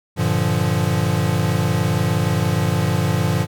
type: tone cluster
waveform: square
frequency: 97.4 / 116.8 / 147.6 / 174.1 Hz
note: G2 / A#2 / D3 / F3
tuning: -11 / +4 / +9 / -5 cents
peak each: -23 dBFS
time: 0.16-3.47 s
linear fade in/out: 50 ms
effects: none